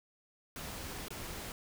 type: noise with dropouts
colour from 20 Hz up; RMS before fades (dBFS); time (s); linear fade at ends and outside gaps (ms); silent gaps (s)
pink; -43; 0.56-1.52; 1; 1.083-1.105
effects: none